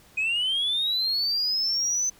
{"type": "linear sweep", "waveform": "sine", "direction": "up", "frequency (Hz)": [2489, 6140], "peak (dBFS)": -21, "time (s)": [0.17, 2.1], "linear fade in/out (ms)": 10, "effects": ["tanh soft clip ceiling -20 dBFS", "pink hiss -55 dBFS RMS until 2.19 s"]}